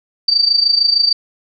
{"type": "tone with amplitude modulation", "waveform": "sine", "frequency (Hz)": 4632, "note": "D8", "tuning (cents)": -25, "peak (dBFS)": -7, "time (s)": [0.28, 1.13], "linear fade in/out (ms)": 5, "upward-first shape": "sine", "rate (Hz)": 26.5, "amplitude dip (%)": 75, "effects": []}